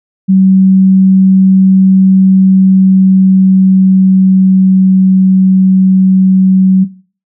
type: tone with pitch glide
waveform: sine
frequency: 190 to 188.58 Hz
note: F#3 to F#3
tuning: +46 to +33 cents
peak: -3 dBFS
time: 0.28-6.85 s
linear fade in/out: 20 ms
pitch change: -13 cents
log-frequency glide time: 2.16-5.11 s
effects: noise-tail reverb RT60 0.4 s tail -17 dB re dry